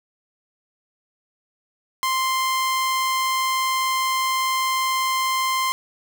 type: tone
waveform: sawtooth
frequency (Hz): 1046.5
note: C6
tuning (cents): 0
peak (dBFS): -16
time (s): 2.03-5.72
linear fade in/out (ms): 0
effects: none